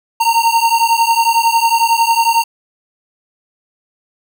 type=beating tone pair; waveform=square; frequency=914 / 925 Hz; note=A#5 / A#5; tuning=-34 / -14 cents; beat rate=11 Hz; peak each=-14 dBFS; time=0.2-2.44 s; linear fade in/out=10 ms; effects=none